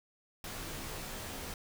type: noise with comb filter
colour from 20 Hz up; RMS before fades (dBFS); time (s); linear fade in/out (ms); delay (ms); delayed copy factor
pink; -42; 0.44-1.54; 2; 17; -0.65
effects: none